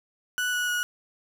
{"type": "tone with pitch steps", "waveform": "35% pulse", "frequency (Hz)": [1480, 1467.2, 1454.6], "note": ["F#6", "F#6", "F#6"], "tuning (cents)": [0, -15, -30], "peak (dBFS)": -23, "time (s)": [0.38, 0.83], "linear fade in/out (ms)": 0, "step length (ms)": 150, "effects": []}